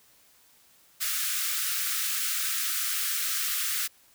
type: high-pass noise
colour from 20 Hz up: white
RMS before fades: -29 dBFS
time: 1-3.88 s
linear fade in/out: 20 ms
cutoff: 1200 Hz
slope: 96 dB/octave
effects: white hiss -60 dBFS RMS until 4.14 s